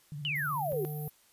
sine tone with vibrato, 146.83 Hz, D3, in tune, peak -37 dBFS, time 0.12-0.72 s, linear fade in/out 0 ms, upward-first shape square, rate 16 Hz, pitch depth 68 cents each way
sine exponential sweep, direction down, 3091 to 353.9 Hz, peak -30 dBFS, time 0.25-0.85 s, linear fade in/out 0 ms
white high-pass noise, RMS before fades -42 dBFS, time 0.35-1.1 s, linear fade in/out 10 ms, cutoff 11000 Hz, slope 96 dB/octave
harmonic tone, 150 Hz, D3, 37 cents sharp, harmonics 1 / 3 / 5, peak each -35 / -45 / -49 dBFS, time 0.73-1.08 s, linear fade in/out 0 ms
effects white hiss -64 dBFS RMS until 1.32 s + resampled to 32000 Hz

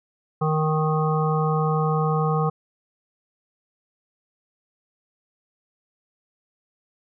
harmonic tone, 155.56 Hz, D#3, in tune, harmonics 1 / 3 / 5 / 7 / 8, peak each -21 / -26 / -28 / -29 / -30 dBFS, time 0.41-2.5 s, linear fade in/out 10 ms, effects none

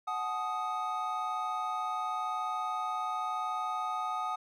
triangle chord, D# diminished, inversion first, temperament equal with one note detuned, 740 / 860.9 / 1244.5 Hz, F#5 / A5 / D#6, 0 / -38 / 0 cents, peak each -35 / -37 / -32 dBFS, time 0.07-4.36 s, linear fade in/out 10 ms, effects none

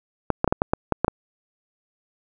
clicks, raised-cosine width 1 ms, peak -4 dBFS, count 9, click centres 0.303 / 0.444 / 0.477 / 0.525 / 0.619 / 0.735 / 0.923 / 1.046 / 1.081 s, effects none

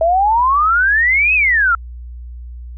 sine exponential two-way sweep, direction up then down, 639 to 2610 to 1323 Hz, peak -10 dBFS, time 0.01-1.75 s, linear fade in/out 2 ms, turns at 1.34 s, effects added 60 Hz sine -28 dBFS peak until 2.77 s

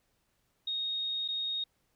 sine tone with dropouts, 3729 Hz, A#7, in tune, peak -31 dBFS, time 0.67-1.64 s, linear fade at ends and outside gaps 5 ms, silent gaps 1.279-1.285 s, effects pink hiss -75 dBFS RMS until 1.95 s

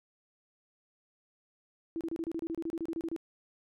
sine tone bursts, 329.6 Hz, E4, in tune, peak -32 dBFS, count 16, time 1.96-3.163 s, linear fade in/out 0 ms, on 48 ms, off 29 ms, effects none

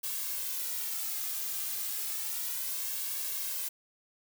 blue noise with flanger, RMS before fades -35 dBFS, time 0.03-3.69 s, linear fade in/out 10 ms, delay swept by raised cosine 1.8 to 2.49 ms, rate 0.32 Hz, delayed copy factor +0.6, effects none

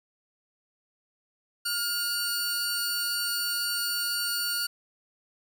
sawtooth tone pair together, 1418 / 4502 Hz, F6 / C#8, +26 / +26 cents, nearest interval octave + minor sixth, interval 2000 cents, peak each -28 / -26 dBFS, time 1.65-4.67 s, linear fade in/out 10 ms, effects 9-bit

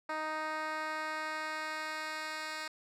10% pulse tone with band-pass filter sweep, 311.1 Hz, D#4, in tune, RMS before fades -38 dBFS, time 0.09-2.68 s, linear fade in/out 5 ms, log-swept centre 1100 to 3300 Hz, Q 0.72, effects none

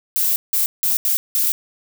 violet noise bursts at uneven times, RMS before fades -18 dBFS, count 5, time 0.16-0.36 / 0.53-0.66 / 0.83-0.97 / 1.05-1.17 / 1.35-1.52 s, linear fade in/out 0 ms, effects none

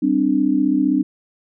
sine chord, G suspended fourth, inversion none, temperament equal with one note detuned, 196 / 261.6 / 297.1 Hz, G3 / C4 / D4, 0 / 0 / +20 cents, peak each -23 / -18 / -17 dBFS, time 0.02-1.03 s, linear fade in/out 10 ms, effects none

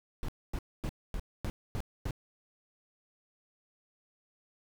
brown noise bursts, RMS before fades -34 dBFS, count 7, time 0.23-2.108 s, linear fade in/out 0 ms, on 54 ms, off 250 ms, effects none

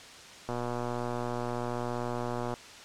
click train, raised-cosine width 1 ms, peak -20 dBFS, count 249, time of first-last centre 0.49-2.54 s, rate 121 Hz, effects white hiss -48 dBFS RMS until 2.84 s + low-pass 6000 Hz 12 dB/octave

